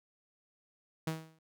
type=tone with exponential decay; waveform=sawtooth; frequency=160 Hz; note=D#3; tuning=49 cents sharp; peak=-27 dBFS; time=1.07-1.39 s; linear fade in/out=5 ms; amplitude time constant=69 ms; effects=none